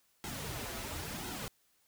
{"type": "noise with flanger", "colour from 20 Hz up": "pink", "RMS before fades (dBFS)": -41, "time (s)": [0.24, 1.48], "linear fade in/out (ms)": 0, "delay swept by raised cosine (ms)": [1.7, 6.7], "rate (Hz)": 0.97, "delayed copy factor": -0.7, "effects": ["white hiss -72 dBFS RMS until 1.87 s"]}